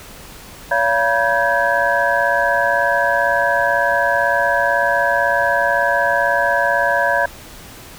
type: tone cluster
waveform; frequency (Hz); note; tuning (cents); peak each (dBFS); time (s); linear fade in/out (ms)
sine; 567 / 685 / 967 / 1557 / 1673; C#5 / F5 / B5 / G6 / G#6; +39 / -34 / -37 / -12 / +12; -20; 0.71-7.26; 5
effects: pink hiss -38 dBFS RMS until 7.98 s

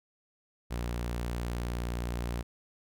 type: tone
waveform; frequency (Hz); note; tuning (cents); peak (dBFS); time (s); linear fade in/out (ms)
sawtooth; 59.4; A#1; +33; -28; 0.7-2.43; 20
effects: none

